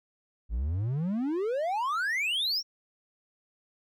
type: exponential sweep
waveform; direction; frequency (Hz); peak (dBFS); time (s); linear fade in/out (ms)
triangle; up; 50.9 to 5720; -25; 0.49-2.63; 50
effects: none